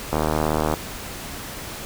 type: click train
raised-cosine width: 1 ms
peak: -7 dBFS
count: 48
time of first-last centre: 0.13-0.739 s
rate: 77.2 Hz
effects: pink hiss -34 dBFS RMS until 1.85 s